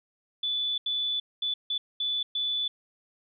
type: tone bursts at uneven times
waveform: sine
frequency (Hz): 3475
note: A7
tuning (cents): -22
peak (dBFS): -26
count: 6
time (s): 0.43-0.78 / 0.86-1.2 / 1.42-1.54 / 1.7-1.78 / 2-2.23 / 2.35-2.68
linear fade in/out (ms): 5
effects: none